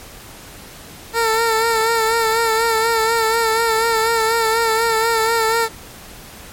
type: tone with vibrato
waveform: 15% pulse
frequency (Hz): 451.9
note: A4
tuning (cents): +46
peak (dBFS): -8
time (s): 1.13-5.69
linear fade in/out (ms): 50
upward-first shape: sine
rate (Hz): 4.1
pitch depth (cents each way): 42
effects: pink hiss -38 dBFS RMS until 6.52 s + MP3 64 kbps